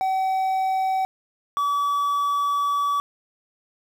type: tone pair in turn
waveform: triangle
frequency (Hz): 761 / 1144.8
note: F#5 / D6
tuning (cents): +48 / -45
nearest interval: perfect fifth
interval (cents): 707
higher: second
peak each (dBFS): -18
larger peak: neither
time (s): 0.01-1.05 / 1.57-3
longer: second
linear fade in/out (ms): 0
effects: 8-bit